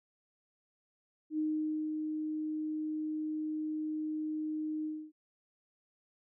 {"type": "tone with ADSR envelope", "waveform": "sine", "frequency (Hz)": 309, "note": "D#4", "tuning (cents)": -12, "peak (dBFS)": -29, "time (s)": [1.3, 5.12], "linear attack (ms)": 83, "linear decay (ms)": 520, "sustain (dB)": -4, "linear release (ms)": 270, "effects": []}